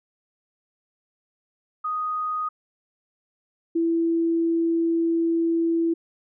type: tone pair in turn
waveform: sine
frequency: 1244.5 / 332.4 Hz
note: D#6 / E4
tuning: 0 / +15 cents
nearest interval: octave + major seventh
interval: 2285 cents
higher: first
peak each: -24 / -19 dBFS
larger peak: second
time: 1.84-2.49 / 3.75-5.94 s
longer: second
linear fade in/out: 10 ms
effects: none